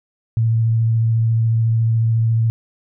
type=tone with vibrato; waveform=sine; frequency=113.5 Hz; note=A#2; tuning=46 cents flat; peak=-13 dBFS; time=0.37-2.5 s; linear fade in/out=0 ms; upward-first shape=triangle; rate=14 Hz; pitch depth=18 cents each way; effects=none